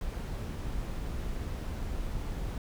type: noise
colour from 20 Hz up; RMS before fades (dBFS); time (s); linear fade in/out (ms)
brown; -35; 0.01-2.58; 2
effects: none